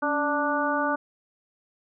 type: harmonic tone with a mistuned harmonic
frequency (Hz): 294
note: D4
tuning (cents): +2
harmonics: 1 / 2 / 3 / 4 / 5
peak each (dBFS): -29 / -29 / -29 / -29 / -29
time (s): 0.02-0.96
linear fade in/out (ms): 10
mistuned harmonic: 1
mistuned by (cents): -64
effects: none